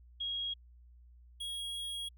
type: tone pair in turn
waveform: sine / square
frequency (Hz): 3287 / 3301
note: G#7 / G#7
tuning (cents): -19 / -11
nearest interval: unison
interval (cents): 8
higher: second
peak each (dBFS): -34 / -38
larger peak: first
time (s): 0.2-0.54 / 1.4-2.09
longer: second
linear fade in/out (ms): 10
effects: added 60 Hz sine -55 dBFS peak until 2.17 s